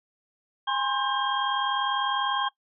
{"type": "tone cluster", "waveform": "sine", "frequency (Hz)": [820, 1028, 1068, 1592, 3225], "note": ["G#5", "C6", "C6", "G6", "G7"], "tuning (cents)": [-22, -31, 35, 26, 48], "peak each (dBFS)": [-30, -33, -28, -33, -30], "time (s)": [0.67, 2.49], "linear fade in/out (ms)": 10, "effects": ["noise-tail reverb RT60 0.1 s tail -20 dB re dry"]}